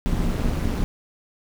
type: noise with amplitude modulation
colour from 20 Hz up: brown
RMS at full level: -19 dBFS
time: 0.06-0.84 s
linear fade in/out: 0 ms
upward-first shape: sine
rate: 205 Hz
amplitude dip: 80%
effects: none